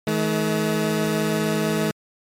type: tone pair together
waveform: 20% pulse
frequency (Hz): 158.8 / 213.8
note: D#3 / A3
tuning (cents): +36 / -49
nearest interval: perfect fourth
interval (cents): 515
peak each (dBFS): -19 / -17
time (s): 0.07-1.91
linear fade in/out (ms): 2
effects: MP3 64 kbps